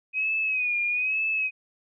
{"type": "tone with vibrato", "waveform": "sine", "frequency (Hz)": 2512, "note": "D#7", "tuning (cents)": 16, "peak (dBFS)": -23, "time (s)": [0.13, 1.51], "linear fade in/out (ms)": 50, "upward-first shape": "sine", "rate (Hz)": 1.1, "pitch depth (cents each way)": 71, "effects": []}